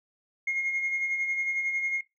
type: tone with tremolo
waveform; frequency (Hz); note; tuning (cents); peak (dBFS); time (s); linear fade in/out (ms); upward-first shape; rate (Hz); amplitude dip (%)
sine; 2145; C7; +42; -23; 0.47-2.01; 5; sine; 11; 50
effects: noise-tail reverb RT60 0.2 s tail -19 dB re dry + tanh soft clip ceiling -22 dBFS